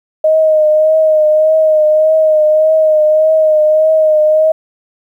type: tone with vibrato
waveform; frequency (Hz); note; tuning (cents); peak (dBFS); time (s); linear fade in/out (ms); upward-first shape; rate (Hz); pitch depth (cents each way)
sine; 622.3; D#5; 0; -6; 0.24-4.52; 5; triangle; 1.7; 35
effects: 8-bit